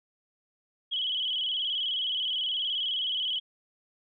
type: tone with vibrato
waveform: sine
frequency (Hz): 3136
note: G7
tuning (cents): 0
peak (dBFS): -27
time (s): 0.91-3.4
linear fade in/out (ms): 20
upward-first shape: square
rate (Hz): 19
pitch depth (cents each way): 68
effects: none